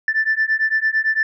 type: beating tone pair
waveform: sine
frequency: 1760 / 1768.9 Hz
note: A6 / A6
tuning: 0 / +9 cents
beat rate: 8.9 Hz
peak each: -18 / -18 dBFS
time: 0.08-1.23 s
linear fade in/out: 2 ms
effects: tanh soft clip ceiling -10 dBFS